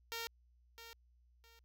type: tone with echo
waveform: 5% pulse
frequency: 460.8 Hz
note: A#4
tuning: 20 cents flat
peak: -29 dBFS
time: 0.12-0.27 s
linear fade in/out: 0 ms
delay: 660 ms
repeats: 2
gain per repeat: -11 dB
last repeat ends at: 1.59 s
effects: added 60 Hz sine -66 dBFS peak until 1.64 s